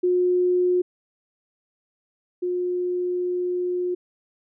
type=tone pair in turn; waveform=sine; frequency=360 / 358.5 Hz; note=F#4 / F4; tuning=-47 / +45 cents; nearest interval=unison; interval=8 cents; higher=first; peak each=-17 / -22 dBFS; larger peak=first; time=0.03-0.82 / 2.42-3.95 s; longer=second; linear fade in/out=10 ms; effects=none